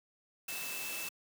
sine tone in noise, 2637 Hz, E7, in tune, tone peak -42 dBFS, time 0.48-1.09 s, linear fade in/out 5 ms, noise white, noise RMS -41 dBFS, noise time 0.48-1.09 s, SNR -4 dB, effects high-pass 150 Hz 12 dB/octave

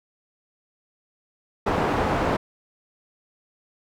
white low-pass noise, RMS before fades -23 dBFS, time 1.66-2.37 s, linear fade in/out 10 ms, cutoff 880 Hz, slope 12 dB/octave, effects none

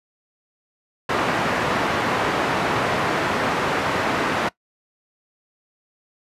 white band-pass noise, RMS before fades -22 dBFS, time 1.09-4.49 s, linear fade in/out 5 ms, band 110 to 1400 Hz, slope 12 dB/octave, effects noise-tail reverb RT60 0.1 s tail -20 dB re dry + resampled to 32000 Hz

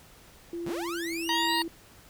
sine tone with pitch glide, 341.5 to 332.4 Hz, F4 to E4, -39 to +15 cents, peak -32 dBFS, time 0.53-1.68 s, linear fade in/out 2 ms, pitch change -46 cents, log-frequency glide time 0.96-1.1 s
sawtooth linear sweep, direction up, 96.1 to 4486 Hz, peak -31 dBFS, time 0.66-1.63 s, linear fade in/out 5 ms
harmonic tone, 942 Hz, A#5, 18 cents sharp, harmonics 1 / 2 / 3 / 4 / 5, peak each -28 / -31 / -33 / -34 / -35 dBFS, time 1.29-1.62 s, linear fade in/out 2 ms
effects pink hiss -54 dBFS RMS until 2.09 s

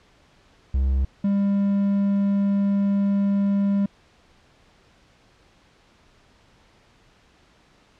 triangle tone pair in turn, 66.6 / 199.57 Hz, C2 / G3, +31 / +31 cents, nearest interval octave + perfect fifth, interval 1900 cents, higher second, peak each -16 / -16 dBFS, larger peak neither, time 0.74-1.05 / 1.24-3.86 s, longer second, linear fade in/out 5 ms, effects pink hiss -57 dBFS RMS until 7.99 s + low-pass 5000 Hz 12 dB/octave

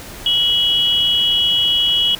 sine tone pair together, 2937 / 3314 Hz, F#7 / G#7, -13 / -4 cents, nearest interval major second, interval 209 cents, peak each -15 / -16 dBFS, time 0.26-2.15 s, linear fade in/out 2 ms, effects pink hiss -34 dBFS RMS until 2.19 s

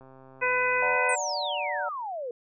click train, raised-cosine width 1 ms, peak -37 dBFS, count 126, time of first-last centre 0.01-0.957 s, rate 132 Hz
harmonic tone, 501 Hz, B4, 25 cents sharp, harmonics 1 / 2 / 3 / 4 / 5, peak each -29 / -29 / -29 / -29 / -29 dBFS, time 0.41-1.16 s, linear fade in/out 20 ms
sine chord, D augmented, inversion none, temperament equal, 587.3 / 740 / 932.3 Hz, D5 / F#5 / A#5, 0 / 0 / 0 cents, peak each -33 dBFS, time 0.82-1.89 s, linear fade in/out 5 ms
sine exponential sweep, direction down, 8920 to 464.1 Hz, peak -31 dBFS, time 1.09-2.31 s, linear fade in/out 2 ms
effects none

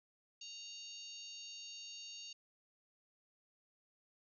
harmonic tone with a mistuned harmonic, 932 Hz, A#5, 1 cent flat, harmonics 3 / 4 / 5 / 6 / 7, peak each -53 / -57 / -51 / -61 / -55 dBFS, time 0.41-2.33 s, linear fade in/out 5 ms, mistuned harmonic 5, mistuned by -42 cents, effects none

